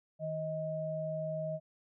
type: tone pair together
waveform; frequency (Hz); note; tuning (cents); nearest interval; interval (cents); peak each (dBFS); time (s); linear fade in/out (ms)
sine; 157.5 / 630; D#3 / D#5; +21 / +21; 2 octaves; 2400; -39 / -35; 0.19-1.6; 50
effects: none